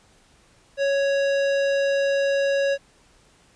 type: tone with hard clipping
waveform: sine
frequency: 555 Hz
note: C#5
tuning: 2 cents sharp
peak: -21 dBFS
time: 0.77-2.78 s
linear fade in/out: 50 ms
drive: 15 dB
effects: pink hiss -57 dBFS RMS until 3.55 s + resampled to 22050 Hz